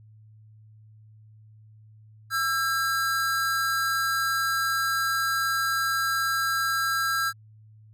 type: tone pair together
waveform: square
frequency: 1337 / 1614.4 Hz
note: E6 / G#6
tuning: +24 / -49 cents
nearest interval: minor third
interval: 327 cents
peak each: -27 dBFS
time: 2.3-7.33 s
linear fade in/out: 50 ms
effects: added 108 Hz sine -49 dBFS peak until 7.93 s